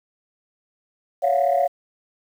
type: tone cluster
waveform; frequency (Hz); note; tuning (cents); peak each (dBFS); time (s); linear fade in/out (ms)
sine; 560 / 683 / 719; C#5 / F5 / F#5; +18 / -39 / -50; -20; 1.22-1.68; 20
effects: tanh soft clip ceiling -10 dBFS + 8-bit